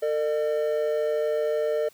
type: tone pair together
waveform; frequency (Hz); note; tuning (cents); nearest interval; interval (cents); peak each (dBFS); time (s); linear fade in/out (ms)
triangle; 451.7 / 604; A4 / D5; +45 / +48; perfect fourth; 503; -23; 0.02-1.89; 10
effects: tanh soft clip ceiling -13 dBFS + white hiss -57 dBFS RMS until 1.93 s